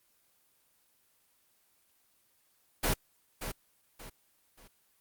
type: noise with echo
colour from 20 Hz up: pink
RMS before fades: -28 dBFS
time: 2.83-2.94 s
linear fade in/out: 10 ms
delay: 580 ms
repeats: 3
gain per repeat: -9 dB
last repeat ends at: 4.68 s
effects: white hiss -70 dBFS RMS until 5 s + Opus 24 kbps